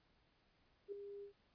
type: tone with ADSR envelope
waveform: sine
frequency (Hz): 403.3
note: G4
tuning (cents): +49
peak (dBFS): -40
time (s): 0.88-1.33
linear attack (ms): 42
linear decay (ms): 4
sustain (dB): -8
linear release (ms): 99
effects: pink hiss -75 dBFS RMS until 1.54 s + resampled to 11025 Hz

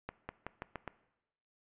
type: accelerating click train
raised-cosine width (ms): 0.5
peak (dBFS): -24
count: 6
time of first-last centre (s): 0.09-0.877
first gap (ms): 200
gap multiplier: 0.88
effects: noise-tail reverb RT60 0.9 s tail -18 dB re dry + resampled to 8000 Hz

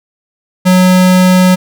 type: tone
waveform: square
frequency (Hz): 183.7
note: F#3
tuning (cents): -12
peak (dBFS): -5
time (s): 0.65-1.56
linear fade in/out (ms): 20
effects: none

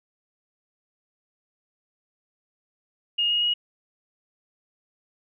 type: tone with pitch steps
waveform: sine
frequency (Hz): 2851 / 2872 / 2894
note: F7 / F7 / F#7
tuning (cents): +35 / +48 / -39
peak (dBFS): -20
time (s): 3.18-3.54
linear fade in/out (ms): 10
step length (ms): 120
effects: none

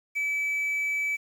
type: tone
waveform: triangle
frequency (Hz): 2300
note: D7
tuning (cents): -37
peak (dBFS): -23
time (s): 0.15-1.17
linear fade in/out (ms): 20
effects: tanh soft clip ceiling -19 dBFS + 9-bit

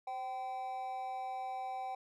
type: tone with amplitude modulation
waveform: triangle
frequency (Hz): 771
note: G5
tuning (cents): -29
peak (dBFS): -33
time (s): 0.07-1.95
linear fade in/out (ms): 5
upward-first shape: sine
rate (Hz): 246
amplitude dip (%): 60
effects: none

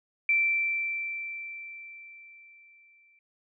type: tone with exponential decay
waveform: sine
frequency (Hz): 2341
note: D7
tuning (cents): -6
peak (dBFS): -20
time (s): 0.29-3.19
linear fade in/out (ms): 2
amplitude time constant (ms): 630
effects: none

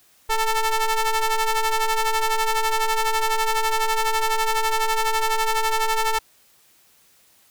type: ring-modulated tone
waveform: sawtooth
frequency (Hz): 443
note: A4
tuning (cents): +12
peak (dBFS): -12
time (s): 0.29-6.19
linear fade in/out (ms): 10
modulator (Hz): 449
effects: white hiss -57 dBFS RMS until 7.5 s

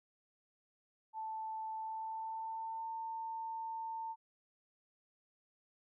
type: tone with pitch glide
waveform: sine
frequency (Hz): 880 to 900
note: A5 to A5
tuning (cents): 0 to +39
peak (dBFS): -39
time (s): 1.13-4.16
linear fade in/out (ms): 50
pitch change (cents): +39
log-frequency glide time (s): 1.74-2.89
effects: none

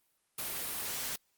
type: noise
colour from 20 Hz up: white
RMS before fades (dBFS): -37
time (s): 0.38-1.16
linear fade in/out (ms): 5
effects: white hiss -75 dBFS RMS until 1.37 s + Opus 32 kbps

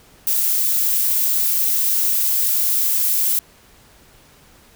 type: noise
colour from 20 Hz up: violet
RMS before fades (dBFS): -18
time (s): 0.27-3.39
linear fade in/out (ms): 2
effects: pink hiss -50 dBFS RMS until 4.75 s

